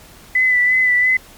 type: tone with vibrato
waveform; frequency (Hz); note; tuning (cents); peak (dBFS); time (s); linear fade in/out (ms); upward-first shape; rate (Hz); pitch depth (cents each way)
sine; 2000; B6; +21; -11; 0.35-1.17; 5; sine; 2.9; 29
effects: pink hiss -43 dBFS RMS until 1.37 s + MP3 96 kbps